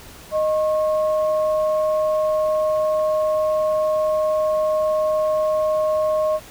sine tone pair together, 620 / 1085.7 Hz, D#5 / C#6, -6 / -36 cents, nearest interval minor seventh, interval 970 cents, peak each -17 / -27 dBFS, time 0.31-6.4 s, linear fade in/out 50 ms, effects pink hiss -42 dBFS RMS until 6.5 s

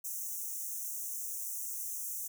white high-pass noise, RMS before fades -39 dBFS, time 0.04-2.28 s, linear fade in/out 10 ms, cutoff 5800 Hz, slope 96 dB/octave, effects none

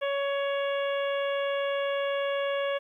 harmonic tone, 559 Hz, C#5, 14 cents sharp, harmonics 1 / 2 / 3 / 4 / 5 / 6, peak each -27 / -36 / -37 / -41 / -40 / -43 dBFS, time 0.01-2.79 s, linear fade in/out 20 ms, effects 11-bit

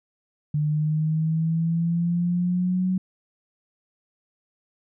sine exponential sweep, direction up, 148.9 to 186.7 Hz, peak -20 dBFS, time 0.54-2.98 s, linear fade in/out 5 ms, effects none

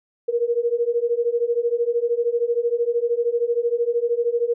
sine beating tone pair, 466.2 / 479.2 Hz, A#4 / A#4, 0 / +48 cents, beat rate 13 Hz, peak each -22 / -21 dBFS, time 0.28-4.54 s, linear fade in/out 10 ms, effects none

